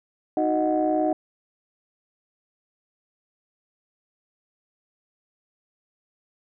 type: tone cluster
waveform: sine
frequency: 310.3 / 369.2 / 620 / 738 Hz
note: D#4 / F#4 / D#5 / F#5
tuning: -5 / -4 / -6 / -5 cents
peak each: -23 / -30 / -24 / -25 dBFS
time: 0.37-1.13 s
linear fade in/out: 2 ms
effects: tanh soft clip ceiling -11 dBFS